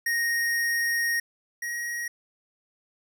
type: tone pair in turn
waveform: square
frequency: 1864.7 / 1892.9 Hz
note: A#6 / A#6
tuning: 0 / +26 cents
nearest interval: unison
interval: 26 cents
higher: second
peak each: -24 / -30 dBFS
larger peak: first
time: 0.06-1.2 / 1.62-2.08 s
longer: first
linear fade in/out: 5 ms
effects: none